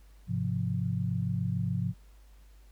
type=chord; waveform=sine; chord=F minor; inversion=first; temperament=equal; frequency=103.83 / 130.81 / 174.61 Hz; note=Ab2 / C3 / F3; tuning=0 / 0 / 0 cents; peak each=-32 dBFS; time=0.27-1.94 s; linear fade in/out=50 ms; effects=added 50 Hz sine -52 dBFS peak until 2.71 s + pink hiss -66 dBFS RMS until 2.71 s